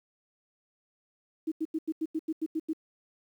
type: tone bursts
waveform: sine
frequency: 317.6 Hz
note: D#4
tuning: 36 cents sharp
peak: -27 dBFS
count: 10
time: 1.47-2.733 s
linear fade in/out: 10 ms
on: 48 ms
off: 87 ms
effects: 10-bit